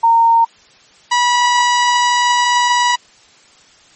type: tone pair in turn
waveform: sine / sawtooth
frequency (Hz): 920 / 974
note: A#5 / B5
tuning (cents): -23 / -24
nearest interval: minor second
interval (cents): 99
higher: second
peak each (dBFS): -7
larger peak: neither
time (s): 0.03-0.45 / 1.11-2.96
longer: second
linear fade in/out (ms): 10
effects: white hiss -47 dBFS RMS until 3.95 s + MP3 32 kbps